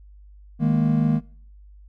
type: chord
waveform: triangle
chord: D# suspended fourth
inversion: none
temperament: equal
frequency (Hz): 155.56 / 207.7 / 233.1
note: D#3 / G#3 / A#3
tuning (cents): 0 / 0 / 0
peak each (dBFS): -18 / -22 / -19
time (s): 0.59-1.21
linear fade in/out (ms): 50
effects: noise-tail reverb RT60 0.5 s tail -22 dB re dry + added 50 Hz sine -44 dBFS peak until 1.88 s